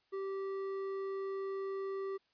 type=tone with hard clipping; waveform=sine; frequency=388.8 Hz; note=G4; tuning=14 cents flat; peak=-38 dBFS; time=0.12-2.18 s; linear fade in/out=20 ms; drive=8 dB; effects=white hiss -75 dBFS RMS until 2.33 s + resampled to 11025 Hz